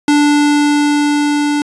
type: tone with level ramp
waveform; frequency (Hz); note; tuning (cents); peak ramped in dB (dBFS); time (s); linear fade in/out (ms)
square; 292.9; D4; -5; -8 to -13; 0.08-1.62; 2
effects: resampled to 22050 Hz